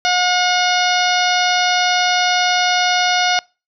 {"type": "harmonic tone", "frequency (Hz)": 722, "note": "F#5", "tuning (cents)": -43, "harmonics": [1, 2, 3, 4, 5, 6, 7, 8], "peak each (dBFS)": [-17, -20, -22, -23, -24, -25, -25, -26], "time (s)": [0.05, 3.39], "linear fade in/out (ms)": 0, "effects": ["noise-tail reverb RT60 0.3 s tail -26 dB re dry"]}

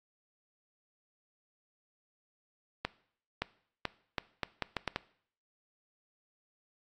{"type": "accelerating click train", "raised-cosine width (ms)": 0.3, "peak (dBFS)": -15, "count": 9, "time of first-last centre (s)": [2.85, 4.961], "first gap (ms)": 570, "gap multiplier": 0.76, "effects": ["noise-tail reverb RT60 0.6 s tail -20 dB re dry", "AAC 64 kbps"]}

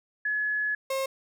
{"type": "tone pair in turn", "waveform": ["sine", "35% pulse"], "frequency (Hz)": [1700, 535.5], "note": ["G#6", "C5"], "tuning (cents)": [40, 40], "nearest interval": "octave + minor sixth", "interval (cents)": 2000, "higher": "first", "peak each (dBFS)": [-25, -25], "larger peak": "neither", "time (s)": [[0.25, 0.75], [0.9, 1.06]], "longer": "first", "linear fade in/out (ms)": 5, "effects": []}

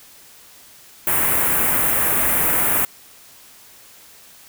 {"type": "band-stop noise", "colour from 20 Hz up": "white", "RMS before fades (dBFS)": -18, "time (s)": [1.07, 2.85], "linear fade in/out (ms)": 2, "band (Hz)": [2300, 9900], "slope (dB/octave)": 24, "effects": ["white hiss -46 dBFS RMS until 4.48 s"]}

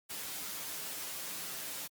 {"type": "noise with comb filter", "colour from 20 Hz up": "white", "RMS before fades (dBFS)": -41, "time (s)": [0.09, 1.88], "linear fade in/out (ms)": 20, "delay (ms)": 8.3, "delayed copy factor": -0.5, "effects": ["high-pass 100 Hz 12 dB/octave", "Opus 48 kbps"]}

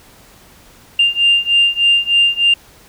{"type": "beating tone pair", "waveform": "sine", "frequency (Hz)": [2794, 2797.3], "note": ["F7", "F7"], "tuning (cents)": [0, 2], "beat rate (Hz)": 3.3, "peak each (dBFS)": [-13, -12], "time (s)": [0.99, 2.54], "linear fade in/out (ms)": 5, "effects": ["tanh soft clip ceiling -3 dBFS", "pink hiss -45 dBFS RMS until 2.88 s"]}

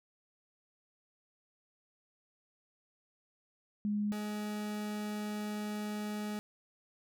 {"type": "tone pair in turn", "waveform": ["sine", "40% pulse"], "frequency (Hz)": [207.7, 209.9], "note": ["G#3", "G#3"], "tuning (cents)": [0, 19], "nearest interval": "unison", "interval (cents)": 19, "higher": "second", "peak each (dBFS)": [-30, -35], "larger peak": "first", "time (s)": [[3.85, 4.12], [4.12, 6.39]], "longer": "second", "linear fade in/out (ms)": 0, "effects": []}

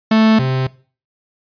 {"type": "tone pair in turn", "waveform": "45% pulse", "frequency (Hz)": [220, 130.81], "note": ["A3", "C3"], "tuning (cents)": [0, 0], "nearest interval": "major sixth", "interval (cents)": 900, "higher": "first", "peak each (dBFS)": [-9, -15], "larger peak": "first", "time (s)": [[0.11, 0.39], [0.39, 0.67]], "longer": "neither", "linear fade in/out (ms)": 5, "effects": ["noise-tail reverb RT60 0.4 s tail -20 dB re dry", "resampled to 11025 Hz"]}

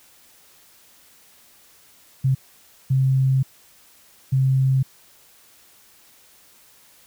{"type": "tone bursts at uneven times", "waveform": "sine", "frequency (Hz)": 132.7, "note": "C3", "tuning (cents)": 25, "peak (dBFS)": -15, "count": 3, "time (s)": [[2.24, 2.35], [2.9, 3.43], [4.32, 4.83]], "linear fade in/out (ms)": 10, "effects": ["white hiss -53 dBFS RMS until 7.06 s"]}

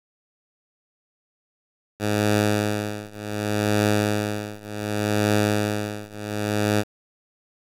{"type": "tone with tremolo", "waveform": "10% pulse", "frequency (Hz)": 104.9, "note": "G#2", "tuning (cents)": 18, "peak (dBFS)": -9, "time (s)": [1.99, 6.84], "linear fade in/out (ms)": 50, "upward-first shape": "triangle", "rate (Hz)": 0.67, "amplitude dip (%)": 95, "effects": ["resampled to 32000 Hz", "8-bit"]}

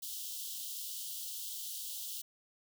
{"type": "high-pass noise", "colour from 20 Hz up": "white", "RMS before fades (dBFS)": -42, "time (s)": [0.02, 2.22], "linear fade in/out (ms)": 10, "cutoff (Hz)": 2900, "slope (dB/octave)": 96, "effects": []}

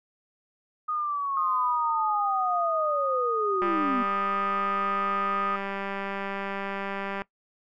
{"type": "linear sweep", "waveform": "sine", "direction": "down", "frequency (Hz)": [1244.5, 233.1], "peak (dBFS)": -26, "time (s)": [0.88, 4.03], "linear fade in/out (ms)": 10}
{"type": "tone", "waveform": "sine", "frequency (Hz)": 1238, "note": "D#6", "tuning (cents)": -9, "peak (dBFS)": -26, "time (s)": [1.37, 5.56], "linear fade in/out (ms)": 2}
{"type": "click train", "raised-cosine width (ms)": 0.5, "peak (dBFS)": -18, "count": 710, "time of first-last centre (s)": [3.62, 7.219], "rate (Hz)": 197}
{"effects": ["noise-tail reverb RT60 0.1 s tail -20 dB re dry"]}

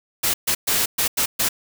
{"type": "noise bursts at uneven times", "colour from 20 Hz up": "white", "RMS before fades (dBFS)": -20, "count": 6, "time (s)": [[0.23, 0.34], [0.47, 0.55], [0.67, 0.86], [0.98, 1.08], [1.17, 1.26], [1.39, 1.49]], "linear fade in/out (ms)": 10, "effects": []}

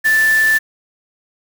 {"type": "tone in noise", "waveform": "sine", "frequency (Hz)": 1760, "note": "A6", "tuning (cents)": 0, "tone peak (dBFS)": -10, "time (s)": [0.04, 0.59], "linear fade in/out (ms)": 20, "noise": "white", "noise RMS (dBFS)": -26, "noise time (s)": [0.04, 0.59], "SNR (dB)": 13, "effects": []}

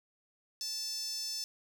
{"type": "tone with high-pass filter", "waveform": "sawtooth", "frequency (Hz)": 880, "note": "A5", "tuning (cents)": 0, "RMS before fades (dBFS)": -38, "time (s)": [0.61, 1.44], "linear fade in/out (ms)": 0, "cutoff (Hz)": 5400, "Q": 7.5, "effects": []}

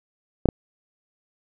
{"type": "clicks", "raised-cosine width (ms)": 2, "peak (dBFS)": -5, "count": 2, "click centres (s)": [0.457, 0.488], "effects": []}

